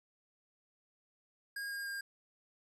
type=tone with pitch steps; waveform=square; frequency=1628 / 1618.6 / 1609.3 Hz; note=G#6 / G#6 / G6; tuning=-35 / -45 / +45 cents; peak=-39 dBFS; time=1.56-2.01 s; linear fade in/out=5 ms; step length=150 ms; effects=resampled to 32000 Hz + 13-bit